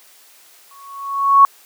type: tone with exponential growth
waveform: sine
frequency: 1108.7 Hz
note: C#6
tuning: in tune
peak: -3 dBFS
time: 0.71-1.45 s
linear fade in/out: 1 ms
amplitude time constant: 160 ms
effects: white hiss -48 dBFS RMS until 1.65 s + high-pass 400 Hz 12 dB/octave